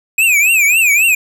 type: tone with vibrato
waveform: square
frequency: 2489 Hz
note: D#7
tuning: in tune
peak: -9 dBFS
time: 0.18-1.15 s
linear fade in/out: 5 ms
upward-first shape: triangle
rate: 3.7 Hz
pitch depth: 200 cents each way
effects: none